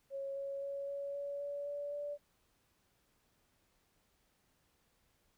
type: tone with pitch steps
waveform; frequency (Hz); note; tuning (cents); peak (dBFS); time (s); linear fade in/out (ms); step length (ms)
sine; 549 / 553.5 / 558 / 562.5 / 567 / 571.7 / 576.3 / 581; C#5 / C#5 / C#5 / C#5 / C#5 / D5 / D5 / D5; -17 / -3 / +11 / +25 / +39 / -47 / -33 / -19; -38; 0.1-2.18; 50; 260
effects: pink hiss -75 dBFS RMS until 5.37 s